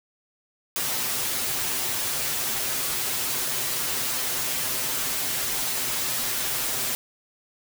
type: noise with comb filter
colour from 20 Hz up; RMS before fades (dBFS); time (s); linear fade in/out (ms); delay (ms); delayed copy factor
white; -27; 0.76-6.95; 0; 7.8; +0.8
effects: none